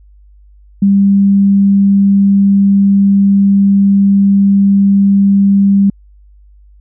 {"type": "tone", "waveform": "sine", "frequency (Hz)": 198.2, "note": "G3", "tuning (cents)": 19, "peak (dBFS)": -5, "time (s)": [0.82, 5.9], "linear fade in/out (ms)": 5, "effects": ["added 50 Hz sine -39 dBFS peak until 6.8 s"]}